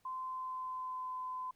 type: tone with pitch glide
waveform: sine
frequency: 1033 to 1019.4 Hz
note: C6 to C6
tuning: -22 to -45 cents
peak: -38 dBFS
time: 0.05-1.51 s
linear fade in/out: 5 ms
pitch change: -23 cents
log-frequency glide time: 0.25-1.15 s
effects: pink hiss -74 dBFS RMS until 1.55 s